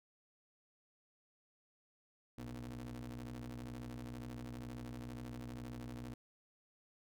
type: ring-modulated tone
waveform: 30% pulse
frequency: 62.1 Hz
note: B1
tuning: 10 cents sharp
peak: -39 dBFS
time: 2.38-6.14 s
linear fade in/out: 5 ms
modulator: 180 Hz
effects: none